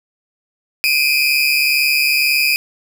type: tone pair together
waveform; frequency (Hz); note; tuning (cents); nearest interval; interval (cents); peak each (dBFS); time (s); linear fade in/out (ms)
30% pulse; 2393 / 2535; D7 / D#7; +32 / +32; minor second; 100; -13; 0.84-2.56; 0
effects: none